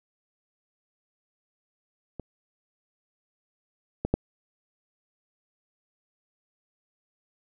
clicks, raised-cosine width 2 ms, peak -22 / -13 / -8 dBFS, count 3, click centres 2.197 / 4.05 / 4.14 s, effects none

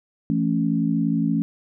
sine chord, A major, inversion second, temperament equal with one note detuned, 167.89 / 220 / 277.2 Hz, E3 / A3 / C#4, +32 / 0 / 0 cents, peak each -23 dBFS, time 0.3-1.42 s, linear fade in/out 0 ms, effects none

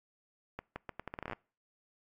accelerating click train, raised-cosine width 0.5 ms, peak -24 dBFS, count 14, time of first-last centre 0.59-1.332 s, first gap 170 ms, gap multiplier 0.78, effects noise-tail reverb RT60 0.4 s tail -25 dB re dry + AAC 64 kbps

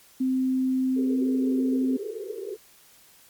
sine tone, 259.9 Hz, C4, 11 cents flat, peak -21 dBFS, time 0.2-1.97 s, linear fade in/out 10 ms
pink band-pass noise, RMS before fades -34 dBFS, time 0.96-2.57 s, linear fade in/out 20 ms, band 380 to 460 Hz, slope 96 dB/octave
effects white hiss -55 dBFS RMS until 3.29 s + MP3 96 kbps

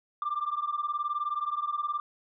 sine beating tone pair, 1174.7 / 1193.7 Hz, D6 / D6, 0 / +28 cents, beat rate 19 Hz, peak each -31 / -30 dBFS, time 0.22-2 s, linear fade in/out 2 ms, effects tanh soft clip ceiling -23 dBFS

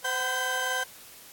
35% pulse tone cluster, 515 / 752 / 1006 / 1567 Hz, C5 / F#5 / B5 / G6, -28 / +28 / +32 / -1 cents, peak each -34 / -33 / -34 / -27 dBFS, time 0.04-0.84 s, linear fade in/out 10 ms, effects white hiss -49 dBFS RMS until 1.32 s + AAC 64 kbps

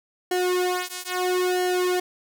sawtooth tone with flanger, 363 Hz, F#4, 33 cents flat, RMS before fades -24 dBFS, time 0.31-2 s, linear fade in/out 5 ms, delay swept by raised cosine 0.82 to 2.82 ms, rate 0.76 Hz, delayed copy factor -1, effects none

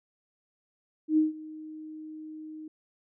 sine tone with ADSR envelope, 311.1 Hz, D#4, in tune, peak -18 dBFS, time 1.08-2.68 s, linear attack 94 ms, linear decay 150 ms, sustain -21 dB, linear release 4 ms, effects none

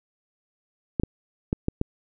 clicks, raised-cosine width 3 ms, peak -10 dBFS, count 5, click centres 0.998 / 1.035 / 1.529 / 1.684 / 1.814 s, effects none

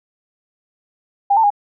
sine tone with pitch steps, 803 / 896 / 819 Hz, G5 / A5 / G#5, +41 / +31 / -24 cents, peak -10 dBFS, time 1.3-1.504 s, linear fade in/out 10 ms, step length 68 ms, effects none

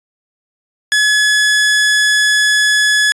sawtooth tone, 1700 Hz, G#6, 40 cents sharp, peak -6 dBFS, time 0.92-3.12 s, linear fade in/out 0 ms, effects resampled to 22050 Hz

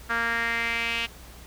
sawtooth tone with band-pass filter sweep, 231.8 Hz, A#3, 10 cents flat, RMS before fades -27 dBFS, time 0.09-1.07 s, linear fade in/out 20 ms, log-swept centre 1500 to 2800 Hz, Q 4.1, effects added 60 Hz sine -46 dBFS peak until 1.46 s + pink hiss -48 dBFS RMS until 1.46 s

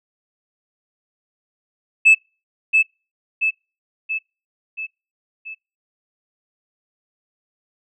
sine tone with echo, 2615 Hz, E7, 15 cents flat, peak -5 dBFS, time 2.05-2.15 s, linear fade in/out 20 ms, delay 680 ms, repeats 5, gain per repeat -5 dB, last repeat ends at 5.55 s, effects noise-tail reverb RT60 0.3 s tail -25 dB re dry + tanh soft clip ceiling -5 dBFS

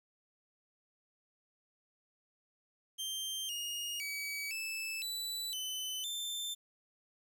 sawtooth tone with pitch steps, 3150 / 2858 / 2277 / 2628 / 3965 / 3030 / 3559 Hz, G7 / F7 / C#7 / E7 / B7 / F#7 / A7, +8 / +39 / +46 / -6 / +6 / +40 / +19 cents, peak -34 dBFS, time 2.98-6.55 s, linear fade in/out 20 ms, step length 510 ms, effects 11-bit

